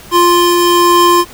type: tone pair together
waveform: square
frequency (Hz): 349.2 / 1046.5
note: F4 / C6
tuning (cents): 0 / 0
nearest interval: octave + perfect fifth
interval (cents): 1900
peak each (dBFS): -10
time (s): 0.11-1.25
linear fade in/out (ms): 50
effects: pink hiss -35 dBFS RMS until 1.33 s